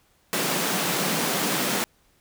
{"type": "high-pass noise", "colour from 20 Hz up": "pink", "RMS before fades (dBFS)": -25, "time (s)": [0.33, 1.84], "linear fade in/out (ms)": 0, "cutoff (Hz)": 150, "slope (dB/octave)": 48, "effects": ["pink hiss -63 dBFS RMS until 2.2 s"]}